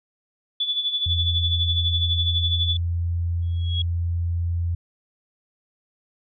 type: tone with tremolo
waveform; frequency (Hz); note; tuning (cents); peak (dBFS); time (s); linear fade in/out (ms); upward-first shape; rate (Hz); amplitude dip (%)
sine; 3454; A7; -33; -19; 0.6-2.77; 5; sine; 12; 65
type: tone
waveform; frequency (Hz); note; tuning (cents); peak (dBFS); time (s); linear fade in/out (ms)
sine; 85.5; F2; -36; -21; 1.06-4.75; 5
type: tone with exponential growth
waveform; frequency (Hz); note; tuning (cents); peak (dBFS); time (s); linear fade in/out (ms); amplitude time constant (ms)
sine; 3322; G#7; 0; -22; 3.42-3.82; 5; 86
effects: none